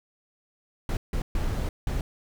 brown noise bursts at uneven times, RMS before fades -27 dBFS, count 4, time 0.89-0.97 / 1.13-1.22 / 1.35-1.69 / 1.87-2.01 s, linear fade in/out 2 ms, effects none

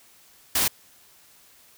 white noise, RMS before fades -22 dBFS, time 0.55-0.68 s, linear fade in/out 5 ms, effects white hiss -55 dBFS RMS until 1.77 s

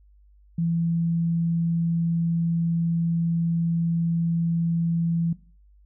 sine tone, 167.4 Hz, E3, 27 cents sharp, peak -21 dBFS, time 0.58-5.33 s, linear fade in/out 5 ms, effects noise-tail reverb RT60 0.4 s tail -18 dB re dry + added 50 Hz sine -52 dBFS peak until 5.85 s

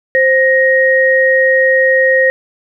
sine tone pair together, 524.1 / 1874 Hz, C5 / A#6, +3 / +9 cents, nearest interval octave + minor seventh, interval 2206 cents, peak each -10 dBFS, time 0.15-2.3 s, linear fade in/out 0 ms, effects none

